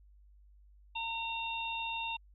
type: harmonic tone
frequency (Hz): 914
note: A#5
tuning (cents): -34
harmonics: 1 / 3 / 4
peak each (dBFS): -38 / -38 / -42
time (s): 0.95-2.17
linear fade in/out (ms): 10
effects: added 50 Hz sine -57 dBFS peak until 2.34 s